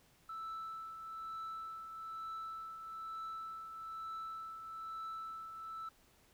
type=tone with tremolo; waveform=sine; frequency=1318.5 Hz; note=E6; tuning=in tune; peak=-38 dBFS; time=0.29-5.89 s; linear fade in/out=5 ms; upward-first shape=triangle; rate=1.1 Hz; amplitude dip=60%; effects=tanh soft clip ceiling -40 dBFS + pink hiss -68 dBFS RMS until 6.33 s